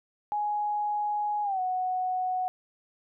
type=tone with pitch glide; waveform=sine; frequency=834 to 738.7 Hz; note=G#5 to F#5; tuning=+7 to -3 cents; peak=-26 dBFS; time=0.32-2.48 s; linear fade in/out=0 ms; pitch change=-210 cents; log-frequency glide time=1.43-1.6 s; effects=none